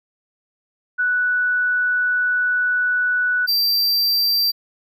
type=tone pair in turn; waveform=sine / square; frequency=1480 / 4699 Hz; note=F#6 / D8; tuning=0 / 0 cents; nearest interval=octave + minor sixth; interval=2000 cents; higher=second; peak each=-16 dBFS; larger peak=neither; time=0.98-3.47 / 3.47-4.52 s; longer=first; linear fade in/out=20 ms; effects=none